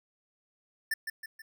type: tone with echo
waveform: square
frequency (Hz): 1780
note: A6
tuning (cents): +20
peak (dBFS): -28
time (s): 0.91-0.94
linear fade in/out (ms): 5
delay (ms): 160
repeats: 3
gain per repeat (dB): -6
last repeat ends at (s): 1.42
effects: none